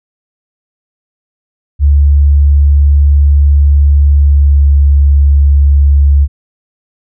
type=tone with pitch glide; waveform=sine; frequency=71.6 to 70.74 Hz; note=D2 to C#2; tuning=-43 to +36 cents; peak=-3 dBFS; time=1.79-6.28 s; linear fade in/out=50 ms; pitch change=-21 cents; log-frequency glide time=4.12-4.66 s; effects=none